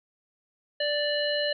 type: harmonic tone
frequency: 587.3 Hz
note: D5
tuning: in tune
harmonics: 1 / 3 / 5 / 7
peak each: -27 / -32 / -32 / -32 dBFS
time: 0.8-1.53 s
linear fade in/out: 5 ms
effects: none